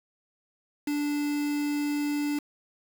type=tone with quantisation; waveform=triangle; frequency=292.3 Hz; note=D4; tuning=8 cents flat; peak=-24 dBFS; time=0.87-2.39 s; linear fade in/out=5 ms; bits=6; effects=none